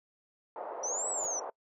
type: band-pass noise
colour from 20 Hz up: white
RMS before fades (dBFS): -40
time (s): 0.56-1.5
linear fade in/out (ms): 2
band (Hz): 480 to 820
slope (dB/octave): 24
type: linear two-way sweep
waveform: sine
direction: up then down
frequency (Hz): 5790 to 7990 to 5790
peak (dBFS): -32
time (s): 0.83-1.4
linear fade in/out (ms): 10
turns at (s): 1.09
type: noise with exponential growth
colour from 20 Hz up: pink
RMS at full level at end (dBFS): -50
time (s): 1.11-1.26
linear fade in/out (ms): 5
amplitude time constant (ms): 32
effects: noise-tail reverb RT60 0.1 s tail -24 dB re dry